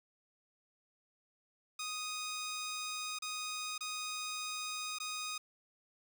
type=tone with dropouts; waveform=10% pulse; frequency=1245 Hz; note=D#6; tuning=1 cent sharp; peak=-30 dBFS; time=1.79-5.38 s; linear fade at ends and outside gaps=5 ms; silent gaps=3.188-3.221 / 3.78-3.807 / 4.986-5 s; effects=none